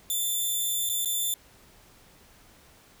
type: tone with dropouts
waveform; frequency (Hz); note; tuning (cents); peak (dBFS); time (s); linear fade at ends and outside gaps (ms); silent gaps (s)
5% pulse; 3541; A7; +10; -18; 0.1-1.34; 1; 0.891-0.897 / 1.048-1.057
effects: pink hiss -56 dBFS RMS until 3 s